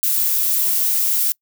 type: noise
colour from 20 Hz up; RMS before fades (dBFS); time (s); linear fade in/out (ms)
violet; -18; 0.03-1.32; 0
effects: noise-tail reverb RT60 0.1 s tail -26 dB re dry